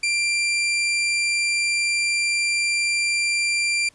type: tone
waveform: sawtooth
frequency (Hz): 2369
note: D7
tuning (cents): +14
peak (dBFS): -16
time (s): 0.03-3.89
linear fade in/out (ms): 5
effects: pink hiss -56 dBFS RMS until 3.94 s + resampled to 24000 Hz